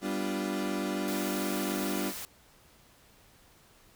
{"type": "chord", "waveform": "35% pulse", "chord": "G dominant seventh", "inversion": "none", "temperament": "equal", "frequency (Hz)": [196, 246.9, 293.7, 349.2], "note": ["G3", "B3", "D4", "F4"], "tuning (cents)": [0, 0, 0, 0], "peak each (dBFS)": [-33, -37, -33, -35], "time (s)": [0.01, 2.13], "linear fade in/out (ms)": 50}
{"type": "noise", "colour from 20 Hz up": "white", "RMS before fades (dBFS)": -40, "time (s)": [1.08, 2.25], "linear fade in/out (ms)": 0}
{"effects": ["pink hiss -60 dBFS RMS until 3.95 s"]}